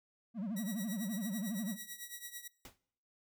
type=tone with vibrato; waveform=triangle; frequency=207.8 Hz; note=G#3; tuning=1 cent sharp; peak=-34 dBFS; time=0.34-1.77 s; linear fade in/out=50 ms; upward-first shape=sine; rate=12 Hz; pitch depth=230 cents each way
type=tone with tremolo; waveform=5% pulse; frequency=1926 Hz; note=B6; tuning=44 cents flat; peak=-31 dBFS; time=0.56-2.48 s; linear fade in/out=10 ms; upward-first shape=triangle; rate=9 Hz; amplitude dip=85%
type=noise with exponential decay; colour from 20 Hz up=pink; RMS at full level=-46 dBFS; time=2.65-2.78 s; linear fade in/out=2 ms; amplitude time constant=28 ms
effects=noise-tail reverb RT60 0.7 s tail -22 dB re dry